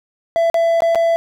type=tone with dropouts; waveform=triangle; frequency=668 Hz; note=E5; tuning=23 cents sharp; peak=-10 dBFS; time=0.36-1.16 s; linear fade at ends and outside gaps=0 ms; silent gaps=0.5-0.543 / 0.805-0.821 / 0.948-0.956 s; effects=none